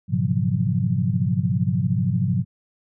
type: tone cluster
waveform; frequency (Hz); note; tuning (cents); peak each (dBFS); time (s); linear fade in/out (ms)
sine; 102.8 / 120.3 / 137.1 / 171.2 / 184.2; G#2 / B2 / C#3 / F3 / F#3; -17 / -45 / -19 / -34 / -7; -25; 0.08-2.45; 50
effects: none